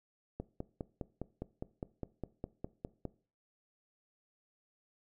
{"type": "click train", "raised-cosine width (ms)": 2, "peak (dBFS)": -25, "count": 14, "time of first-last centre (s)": [0.4, 3.053], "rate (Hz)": 4.9, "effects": ["noise-tail reverb RT60 0.4 s tail -19 dB re dry"]}